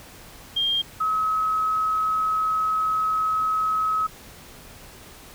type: tone pair in turn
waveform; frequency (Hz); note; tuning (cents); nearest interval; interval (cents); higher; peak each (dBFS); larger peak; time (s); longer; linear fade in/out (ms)
sine; 3207 / 1280.1; G7 / D#6; +39 / +49; octave + major third; 1590; first; -20; neither; 0.56-0.82 / 1-4.07; second; 10
effects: pink hiss -45 dBFS RMS until 5.34 s